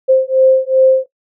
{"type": "beating tone pair", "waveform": "sine", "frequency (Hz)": [523.3, 525.9], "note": ["C5", "C5"], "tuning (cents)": [0, 9], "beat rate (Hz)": 2.6, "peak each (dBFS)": -11, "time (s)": [0.08, 1.06], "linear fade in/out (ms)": 20, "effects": ["noise-tail reverb RT60 0.1 s tail -17 dB re dry"]}